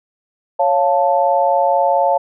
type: chord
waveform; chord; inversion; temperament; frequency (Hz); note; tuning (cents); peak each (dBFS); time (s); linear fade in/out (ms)
sine; Db augmented; none; equal; 554.4 / 698.5 / 880; Db5 / F5 / A5; 0 / 0 / 0; -16; 0.59-2.18; 10
effects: none